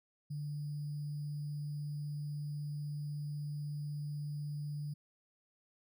sine tone with sample-and-hold, 147.3 Hz, D3, 6 cents sharp, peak -37 dBFS, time 0.3-4.94 s, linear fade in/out 10 ms, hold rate 4900 Hz, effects none

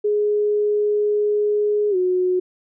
sine tone with pitch glide, 417.3 to 365.4 Hz, G#4 to F#4, +8 to -22 cents, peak -16 dBFS, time 0.04-2.4 s, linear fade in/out 10 ms, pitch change -230 cents, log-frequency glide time 1.9-1.96 s, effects none

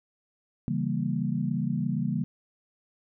sine chord, C# diminished seventh, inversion none, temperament equal, 138.59 / 164.81 / 196 / 233.1 Hz, C#3 / E3 / G3 / Bb3, 0 / 0 / 0 / 0 cents, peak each -31 dBFS, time 0.68-2.24 s, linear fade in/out 0 ms, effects none

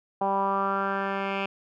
10% pulse tone with low-pass filter sweep, 196 Hz, G3, in tune, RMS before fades -27 dBFS, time 0.21-1.46 s, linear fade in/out 5 ms, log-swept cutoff 850 to 2500 Hz, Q 4.4, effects none

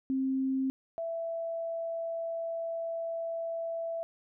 sine tone pair in turn, 265.3 / 663.9 Hz, C4 / E5, +24 / +12 cents, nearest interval octave + major third, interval 1588 cents, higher second, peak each -27 / -32 dBFS, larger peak first, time 0.1-0.7 / 0.98-4.03 s, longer second, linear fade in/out 0 ms, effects none

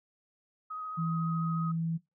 sine tone with vibrato, 1259 Hz, D#6, 20 cents sharp, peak -36 dBFS, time 0.7-1.72 s, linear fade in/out 10 ms, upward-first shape sine, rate 14 Hz, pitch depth 13 cents each way
sine tone, 164.6 Hz, E3, 2 cents flat, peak -29 dBFS, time 0.97-1.98 s, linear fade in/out 20 ms
effects noise-tail reverb RT60 0.2 s tail -20 dB re dry

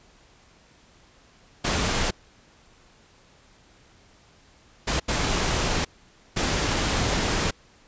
pink noise bursts at uneven times, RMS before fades -24 dBFS, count 4, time 1.64-2.11 / 4.87-5 / 5.08-5.85 / 6.36-7.51 s, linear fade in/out 10 ms, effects pink hiss -56 dBFS RMS until 7.87 s + resampled to 16000 Hz

